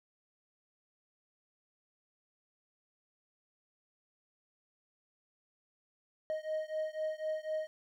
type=beating tone pair; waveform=triangle; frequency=622.3 / 626.3 Hz; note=D#5 / D#5; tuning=0 / +11 cents; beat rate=4 Hz; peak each=-35 / -36 dBFS; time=6.3-7.67 s; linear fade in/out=0 ms; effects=none

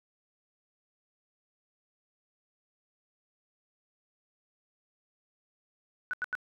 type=tone bursts; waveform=sine; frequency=1484 Hz; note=F#6; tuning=5 cents sharp; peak=-29 dBFS; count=3; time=6.11-6.352 s; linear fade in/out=0 ms; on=24 ms; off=85 ms; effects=none

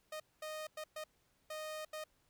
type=tone bursts at uneven times; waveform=sawtooth; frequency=619 Hz; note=D#5; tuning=9 cents flat; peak=-38 dBFS; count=6; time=0.12-0.2 / 0.42-0.67 / 0.77-0.84 / 0.96-1.04 / 1.5-1.85 / 1.93-2.04 s; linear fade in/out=5 ms; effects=pink hiss -75 dBFS RMS until 2.29 s

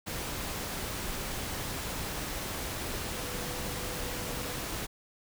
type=tone in noise; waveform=sine; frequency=494.2 Hz; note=B4; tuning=1 cent sharp; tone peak=-45 dBFS; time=3.14-4.58 s; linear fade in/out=20 ms; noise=pink; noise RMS=-36 dBFS; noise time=0.06-4.87 s; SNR=-12 dB; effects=none

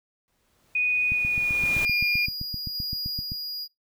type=noise with exponential growth; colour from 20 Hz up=pink; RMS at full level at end=-33 dBFS; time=0.28-1.85 s; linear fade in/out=0 ms; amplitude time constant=340 ms
type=tone with pitch glide; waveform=sine; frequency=2479 to 2418 Hz; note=D#7 to D7; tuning=-7 to +50 cents; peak=-21 dBFS; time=0.75-2.26 s; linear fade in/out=5 ms; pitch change=-43 cents; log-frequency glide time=1.06-1.84 s
type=click train; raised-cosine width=5 ms; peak=-22 dBFS; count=18; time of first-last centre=1.12-3.319 s; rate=7.73 Hz
type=tone with tremolo; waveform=square; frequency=4876 Hz; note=D#8; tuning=36 cents flat; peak=-29 dBFS; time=1.84-3.68 s; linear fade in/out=50 ms; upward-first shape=square; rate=1.1 Hz; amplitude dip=25%
effects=noise-tail reverb RT60 0.2 s tail -23 dB re dry

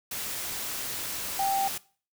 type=tone in noise; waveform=sine; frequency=784 Hz; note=G5; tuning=in tune; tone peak=-24 dBFS; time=1.39-1.68 s; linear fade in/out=5 ms; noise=white; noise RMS=-34 dBFS; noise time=0.11-1.78 s; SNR=+7 dB; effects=noise-tail reverb RT60 0.4 s tail -20 dB re dry

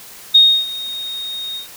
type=tone with ADSR envelope; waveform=sine; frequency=3719 Hz; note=A#7; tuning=5 cents flat; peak=-4 dBFS; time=0.34-1.68 s; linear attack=13 ms; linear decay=300 ms; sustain=-19 dB; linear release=120 ms; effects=white hiss -38 dBFS RMS until 1.76 s

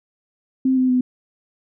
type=tone with pitch steps; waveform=sine; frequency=261.6 / 256.7 / 251.8 Hz; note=C4 / C4 / B3; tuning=0 / -33 / +34 cents; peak=-14 dBFS; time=0.65-1.01 s; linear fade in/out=5 ms; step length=120 ms; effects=none

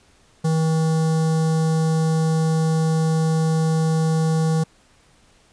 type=tone with notch filter; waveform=square; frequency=160 Hz; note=D#3; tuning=49 cents sharp; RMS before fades=-19 dBFS; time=0.44-4.64 s; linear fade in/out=10 ms; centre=2400 Hz; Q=0.56; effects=pink hiss -56 dBFS RMS until 5.52 s + resampled to 22050 Hz

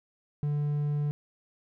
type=tone; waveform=triangle; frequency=146.83 Hz; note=D3; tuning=in tune; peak=-24 dBFS; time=0.43-1.11 s; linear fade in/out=0 ms; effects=none

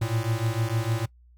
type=beating tone pair; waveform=square; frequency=110 / 116.6 Hz; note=A2 / A#2; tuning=0 / +1 cents; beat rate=6.6 Hz; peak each=-28 dBFS; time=0.01-1.06 s; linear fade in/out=10 ms; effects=noise-tail reverb RT60 0.1 s tail -21 dB re dry + added 60 Hz sine -52 dBFS peak until 1.37 s

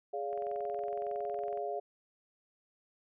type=chord; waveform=sine; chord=D diminished; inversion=second; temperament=equal with one note detuned; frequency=415.3 / 572.3 / 698.5 Hz; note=Ab4 / D5 / F5; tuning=0 / -45 / 0 cents; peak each=-38 / -40 / -37 dBFS; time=0.13-1.8 s; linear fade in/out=10 ms
type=click train; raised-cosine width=0.5 ms; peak=-39 dBFS; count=28; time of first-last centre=0.33-1.574 s; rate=21.7 Hz
effects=none

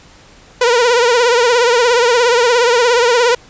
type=tone with vibrato; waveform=sawtooth; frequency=480 Hz; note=B4; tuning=49 cents flat; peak=-5 dBFS; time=0.61-3.35 s; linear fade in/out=5 ms; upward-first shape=triangle; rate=17 Hz; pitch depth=100 cents each way; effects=pink hiss -43 dBFS RMS until 3.49 s + resampled to 16000 Hz

